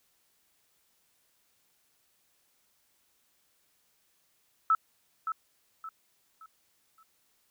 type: tone with echo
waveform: sine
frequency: 1309 Hz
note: E6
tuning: 13 cents flat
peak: -20 dBFS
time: 4.7-4.75 s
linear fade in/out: 2 ms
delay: 570 ms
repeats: 4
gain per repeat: -9 dB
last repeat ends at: 7.03 s
effects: white hiss -71 dBFS RMS until 7.5 s